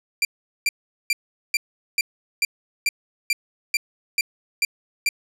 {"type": "tone bursts", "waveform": "sawtooth", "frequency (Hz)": 2366, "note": "D7", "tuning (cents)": 12, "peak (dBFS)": -14, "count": 12, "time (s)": [0.22, 5.09], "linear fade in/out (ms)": 2, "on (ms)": 30, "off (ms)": 410, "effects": ["low-pass 12000 Hz 12 dB/octave"]}